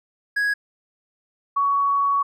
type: tone pair in turn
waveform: triangle / sine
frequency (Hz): 1661.2 / 1121.9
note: G#6 / C#6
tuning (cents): 0 / +20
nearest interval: perfect fifth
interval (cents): 680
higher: first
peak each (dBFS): -17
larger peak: neither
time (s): 0.36-0.54 / 1.56-2.23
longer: second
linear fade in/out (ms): 10
effects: none